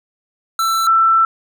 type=tone pair in turn; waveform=square / sine; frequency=1334 / 1334 Hz; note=E6 / E6; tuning=+20 / +20 cents; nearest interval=unison; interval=0 cents; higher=neither; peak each=-15 / -9 dBFS; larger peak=second; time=0.59-0.87 / 0.87-1.25 s; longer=second; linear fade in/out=2 ms; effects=none